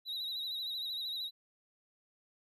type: tone with vibrato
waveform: triangle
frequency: 3870 Hz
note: B7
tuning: 36 cents flat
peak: -35 dBFS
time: 0.05-1.31 s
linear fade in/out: 50 ms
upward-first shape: sine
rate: 13 Hz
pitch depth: 64 cents each way
effects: none